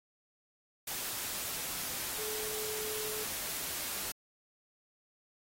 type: tone in noise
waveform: sine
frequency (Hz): 430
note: A4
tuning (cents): -40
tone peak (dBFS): -43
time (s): 2.18-3.24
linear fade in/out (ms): 5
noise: white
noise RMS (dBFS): -38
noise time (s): 0.87-4.12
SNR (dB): -8
effects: AAC 48 kbps